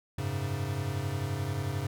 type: chord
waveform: square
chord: F# suspended second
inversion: none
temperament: equal with one note detuned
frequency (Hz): 92.5 / 103.83 / 136.6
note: F#2 / G#2 / C#3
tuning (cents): 0 / 0 / -25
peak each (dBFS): -37 / -35 / -35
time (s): 0.18-1.87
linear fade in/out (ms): 5
effects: none